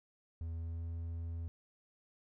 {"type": "tone with pitch glide", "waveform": "triangle", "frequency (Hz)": [82.41, 83.51], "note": ["E2", "E2"], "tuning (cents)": [0, 23], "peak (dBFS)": -36, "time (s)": [0.41, 1.48], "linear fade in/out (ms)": 0, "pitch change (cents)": 23, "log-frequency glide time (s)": [0.54, 0.85], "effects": []}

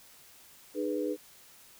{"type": "chord", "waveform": "sine", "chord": "G# minor", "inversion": "second", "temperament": "equal with one note detuned", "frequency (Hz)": [303.8, 415.3, 493.9], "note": ["D#4", "G#4", "B4"], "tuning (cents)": [-41, 0, 0], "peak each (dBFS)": [-33, -34, -34], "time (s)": [0.74, 1.17], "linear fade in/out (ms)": 50, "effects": ["white hiss -56 dBFS RMS until 1.79 s"]}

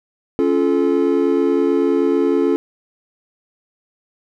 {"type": "chord", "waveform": "triangle", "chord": "Db augmented", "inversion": "none", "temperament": "just", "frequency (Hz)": [277.2, 346.5, 433.1], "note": ["Db4", "F4", "A4"], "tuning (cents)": [0, -14, -27], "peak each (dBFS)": -16, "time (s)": [0.39, 2.56], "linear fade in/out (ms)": 0, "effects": []}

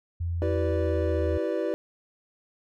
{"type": "tone with pitch glide", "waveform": "sine", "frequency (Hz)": [85.3, 80.05], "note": ["F2", "D#2"], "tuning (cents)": [-40, 50], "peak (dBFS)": -26, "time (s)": [0.2, 1.38], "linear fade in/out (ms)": 10, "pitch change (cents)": -110, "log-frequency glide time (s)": [0.49, 1.24]}
{"type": "chord", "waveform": "triangle", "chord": "E minor seventh", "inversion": "none", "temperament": "equal with one note detuned", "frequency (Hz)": [329.6, 385.7, 493.9, 587.3], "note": ["E4", "G4", "B4", "D5"], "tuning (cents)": [0, -28, 0, 0], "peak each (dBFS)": -29, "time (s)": [0.42, 1.74], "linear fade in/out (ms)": 0}
{"effects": []}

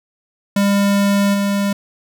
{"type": "tone with level steps", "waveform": "square", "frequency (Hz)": 200.5, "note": "G3", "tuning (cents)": 39, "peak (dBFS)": [-13, -16], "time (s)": [0.56, 1.73], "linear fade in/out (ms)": 5, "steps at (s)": 1.33, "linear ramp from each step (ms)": 20, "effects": []}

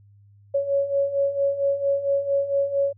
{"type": "beating tone pair", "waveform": "sine", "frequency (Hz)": [554.4, 558.8], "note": ["C#5", "C#5"], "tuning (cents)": [0, 14], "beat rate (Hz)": 4.4, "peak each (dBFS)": [-26, -21], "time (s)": [0.54, 2.93], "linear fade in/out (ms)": 10, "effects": ["added 101 Hz sine -50 dBFS peak until 2.97 s"]}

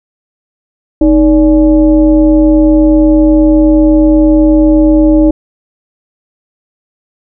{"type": "tone with frequency modulation", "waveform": "sine", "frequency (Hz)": 311.1, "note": "D#4", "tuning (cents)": 0, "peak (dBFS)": -3, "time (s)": [1.01, 5.31], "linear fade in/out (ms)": 5, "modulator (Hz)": 267, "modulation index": 0.72, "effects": []}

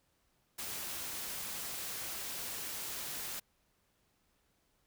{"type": "noise", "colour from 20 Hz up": "white", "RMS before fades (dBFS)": -41, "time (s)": [0.58, 3.4], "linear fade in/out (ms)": 10, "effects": ["pink hiss -75 dBFS RMS until 4.86 s"]}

